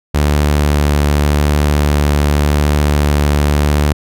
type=tone with vibrato; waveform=sawtooth; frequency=73.42 Hz; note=D2; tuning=in tune; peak=-6 dBFS; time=0.14-3.93 s; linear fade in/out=10 ms; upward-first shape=triangle; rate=0.87 Hz; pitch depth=11 cents each way; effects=none